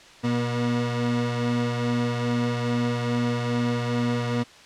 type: tone pair together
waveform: 30% pulse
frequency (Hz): 121 / 239.6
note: B2 / A#3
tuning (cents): -35 / +48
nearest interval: octave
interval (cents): 1183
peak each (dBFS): -23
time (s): 0.23-4.44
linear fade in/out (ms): 20
effects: white hiss -48 dBFS RMS until 4.65 s + low-pass 5000 Hz 12 dB/octave